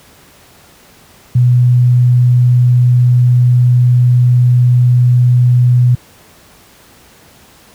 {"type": "tone", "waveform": "sine", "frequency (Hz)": 123.47, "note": "B2", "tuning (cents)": 0, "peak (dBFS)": -5, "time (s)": [1.35, 5.95], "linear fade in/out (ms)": 5, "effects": ["pink hiss -43 dBFS RMS until 7.74 s", "high-pass 60 Hz 12 dB/octave"]}